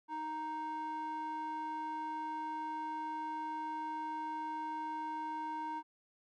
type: tone with band-pass filter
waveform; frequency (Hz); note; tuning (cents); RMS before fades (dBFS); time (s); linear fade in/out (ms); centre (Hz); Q
square; 311.1; D#4; 0; -40; 0.08-5.83; 50; 900; 3.1
effects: none